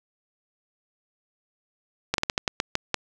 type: slowing click train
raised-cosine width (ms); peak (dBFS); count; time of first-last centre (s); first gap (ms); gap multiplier
0.2; -5; 9; 2.14-2.943; 42; 1.24
effects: none